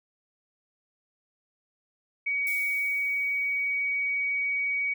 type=tone; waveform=sine; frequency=2257 Hz; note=C#7; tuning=31 cents sharp; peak=-25 dBFS; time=2.26-4.94 s; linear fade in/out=10 ms
type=noise with exponential decay; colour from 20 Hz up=violet; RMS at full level=-38 dBFS; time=2.47-4.22 s; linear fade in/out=0 ms; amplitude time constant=380 ms
effects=none